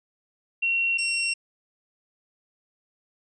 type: tone pair in turn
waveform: sine / sawtooth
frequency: 2734 / 2734 Hz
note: F7 / F7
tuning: -37 / -37 cents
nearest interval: unison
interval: 0 cents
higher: neither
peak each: -21 / -20 dBFS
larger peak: second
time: 0.62-0.98 / 0.98-1.34 s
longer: neither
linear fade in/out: 10 ms
effects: resampled to 22050 Hz